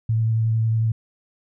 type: tone with vibrato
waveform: sine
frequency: 112.1 Hz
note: A2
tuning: 33 cents sharp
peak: -17 dBFS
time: 0.09-0.92 s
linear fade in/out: 5 ms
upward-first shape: sine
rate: 11 Hz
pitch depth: 16 cents each way
effects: none